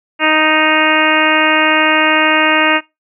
harmonic tone, 311.1 Hz, D#4, in tune, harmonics 1 / 2 / 3 / 4 / 5 / 6 / 7 / 8 / 9, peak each -18 / -18 / -18 / -18 / -18 / -18 / -18 / -18 / -18 dBFS, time 0.19-2.81 s, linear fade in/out 50 ms, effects noise-tail reverb RT60 0.2 s tail -21 dB re dry

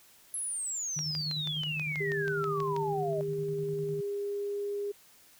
sine exponential sweep, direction down, 11175 to 604 Hz, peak -32 dBFS, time 0.34-3.21 s, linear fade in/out 0 ms
sine tone with tremolo, 153 Hz, D#3, 29 cents flat, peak -34 dBFS, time 0.96-4.01 s, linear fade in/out 10 ms, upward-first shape square, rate 9.9 Hz, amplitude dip 40%
click train, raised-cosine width 0.2 ms, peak -24 dBFS, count 12, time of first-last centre 0.99-2.764 s, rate 6.2 Hz
sine tone with pitch glide, 400.8 to 406.9 Hz, G4 to G#4, +38 to -35 cents, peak -31 dBFS, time 2-4.92 s, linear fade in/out 10 ms, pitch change +27 cents, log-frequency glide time 2.94-4.71 s
effects white hiss -59 dBFS RMS until 5.39 s

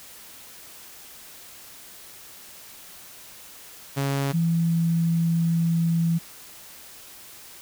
sawtooth / sine tone pair in turn, 138.59 / 166.62 Hz, C#3 / E3, 0 / +19 cents, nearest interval minor third, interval 319 cents, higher second, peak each -19 dBFS, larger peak neither, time 3.96-4.33 / 4.33-6.19 s, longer second, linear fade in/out 20 ms, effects white hiss -45 dBFS RMS until 7.61 s

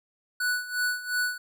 square tone with tremolo, 1480 Hz, F#6, in tune, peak -24 dBFS, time 0.4-1.38 s, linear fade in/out 5 ms, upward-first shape sine, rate 2.8 Hz, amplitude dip 80%, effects none

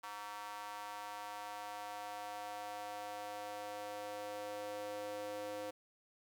square tone with high-pass filter sweep, 103.5 Hz, G#2, 5 cents flat, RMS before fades -45 dBFS, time 0.03-5.71 s, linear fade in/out 10 ms, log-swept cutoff 1000 to 470 Hz, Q 3, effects 12-bit

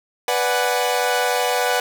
sawtooth chord, G# half-diminished seventh, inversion first, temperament equal, 493.9 / 587.3 / 740 / 830.6 Hz, B4 / D5 / F#5 / G#5, 0 / 0 / 0 / 0 cents, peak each -18 / -22 / -18 / -23 dBFS, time 0.28-1.8 s, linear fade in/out 2 ms, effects none

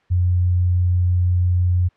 sine tone, 89.4 Hz, F2, 41 cents sharp, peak -14 dBFS, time 0.1-1.89 s, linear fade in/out 20 ms, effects white hiss -59 dBFS RMS until 1.96 s + low-pass 2000 Hz 12 dB/octave

